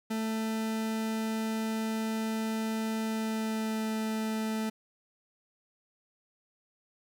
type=tone with pitch glide; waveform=40% pulse; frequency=221.1 to 219.4 Hz; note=A3 to A3; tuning=+9 to -5 cents; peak=-29 dBFS; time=0.1-4.7 s; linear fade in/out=10 ms; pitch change=-14 cents; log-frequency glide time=3.01-3.85 s; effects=11-bit